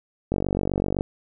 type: click train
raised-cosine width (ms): 2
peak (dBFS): -10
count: 34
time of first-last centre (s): 0.32-1.009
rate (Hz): 47.9
effects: none